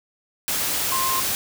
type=tone in noise; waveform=sine; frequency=1055 Hz; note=C6; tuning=14 cents sharp; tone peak=-23 dBFS; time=0.92-1.2 s; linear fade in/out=0 ms; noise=white; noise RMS=-24 dBFS; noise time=0.48-1.35 s; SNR=-2 dB; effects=none